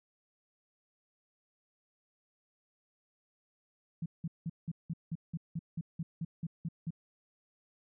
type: tone bursts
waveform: sine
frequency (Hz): 164.81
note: E3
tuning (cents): 0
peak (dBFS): -33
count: 14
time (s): 4.02-6.906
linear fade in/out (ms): 5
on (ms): 39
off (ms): 180
effects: none